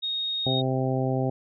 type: tone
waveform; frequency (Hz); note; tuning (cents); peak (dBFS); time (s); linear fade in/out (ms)
sine; 3729; A#7; 0; -26; 0.02-0.62; 20
type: harmonic tone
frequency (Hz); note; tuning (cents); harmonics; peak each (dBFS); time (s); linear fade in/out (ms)
130.81; C3; 0; 1 / 2 / 3 / 4 / 5 / 6; -26 / -29 / -31 / -32 / -33 / -34; 0.46-1.3; 5
effects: none